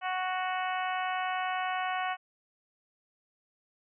harmonic tone, 370 Hz, F#4, in tune, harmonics 2 / 3 / 4 / 5 / 6 / 7 / 8, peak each -32 / -36 / -38 / -40 / -42 / -43 / -44 dBFS, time 0.01-2.17 s, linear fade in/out 50 ms, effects none

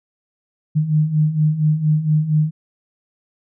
sine beating tone pair, 150.7 / 155 Hz, D3 / D#3, +45 / -6 cents, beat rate 4.3 Hz, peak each -20 / -15 dBFS, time 0.75-2.51 s, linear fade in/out 20 ms, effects none

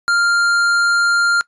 sine tone with tanh clipping, 1396.9 Hz, F6, in tune, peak -14 dBFS, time 0.08-1.41 s, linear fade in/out 0 ms, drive 13 dB, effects noise-tail reverb RT60 0.1 s tail -21 dB re dry + resampled to 24000 Hz

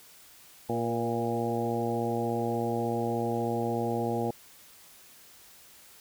harmonic tone with a mistuned harmonic, 116.54 Hz, A#2, in tune, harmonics 1 / 2 / 3 / 4 / 5 / 6 / 7, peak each -35 / -33 / -34 / -33 / -39 / -37 / -35 dBFS, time 0.69-4.31 s, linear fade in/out 5 ms, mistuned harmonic 4, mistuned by +25 cents, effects white hiss -54 dBFS RMS until 6 s

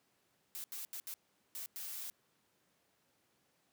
blue noise bursts at uneven times, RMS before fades -44 dBFS, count 6, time 0.55-0.64 / 0.72-0.85 / 0.93-1 / 1.07-1.14 / 1.55-1.66 / 1.76-2.1 s, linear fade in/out 0 ms, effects pink hiss -75 dBFS RMS until 3.72 s + high-pass 150 Hz 12 dB/octave

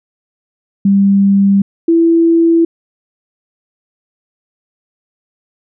sine tone pair in turn, 197.8 / 332.7 Hz, G3 / E4, +16 / +16 cents, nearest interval major sixth, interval 900 cents, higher second, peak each -6 dBFS, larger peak neither, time 0.85-1.62 / 1.88-2.65 s, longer neither, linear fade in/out 5 ms, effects none

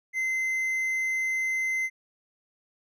triangle tone with hard clipping, 2065 Hz, C7, 23 cents flat, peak -26 dBFS, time 0.13-1.9 s, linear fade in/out 50 ms, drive 6 dB, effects none

